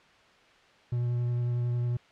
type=tone with vibrato; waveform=triangle; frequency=121 Hz; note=B2; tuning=35 cents flat; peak=-24 dBFS; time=0.92-1.97 s; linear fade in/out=5 ms; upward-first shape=triangle; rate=11 Hz; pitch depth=13 cents each way; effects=white hiss -58 dBFS RMS until 2.11 s + low-pass 3000 Hz 12 dB/octave